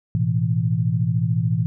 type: chord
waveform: sine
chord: A suspended second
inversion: none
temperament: just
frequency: 110 / 123.75 / 165 Hz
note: A2 / B2 / E3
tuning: 0 / +4 / +2 cents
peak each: -22 dBFS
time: 0.15-1.66 s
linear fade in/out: 0 ms
effects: none